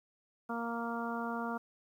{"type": "harmonic tone", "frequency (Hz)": 233.1, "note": "A#3", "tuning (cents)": 0, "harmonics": [1, 2, 3, 4, 5, 6], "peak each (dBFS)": [-38, -43, -42, -42, -43, -43], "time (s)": [0.49, 1.58], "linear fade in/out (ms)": 10, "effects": ["11-bit"]}